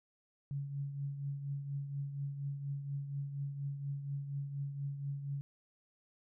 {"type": "tone with tremolo", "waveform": "sine", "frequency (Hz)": 140.5, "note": "C#3", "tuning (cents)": 24, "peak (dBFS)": -34, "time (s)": [0.51, 5.41], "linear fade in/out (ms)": 0, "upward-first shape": "triangle", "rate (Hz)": 4.2, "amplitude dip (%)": 60, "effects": []}